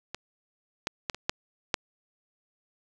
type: clicks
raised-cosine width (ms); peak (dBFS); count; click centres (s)
0.2; -17 / -11 / -11 / -22 / -7 / -6; 6; 0.146 / 0.871 / 1.098 / 1.146 / 1.295 / 1.742
effects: none